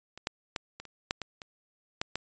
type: clicks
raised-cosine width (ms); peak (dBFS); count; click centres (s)
0.2; -27 / -13 / -14 / -24 / -30 / -11 / -18 / -25 / -12 / -14; 10; 0.176 / 0.271 / 0.562 / 0.8 / 0.853 / 1.109 / 1.217 / 1.418 / 2.015 / 2.156
effects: resampled to 16000 Hz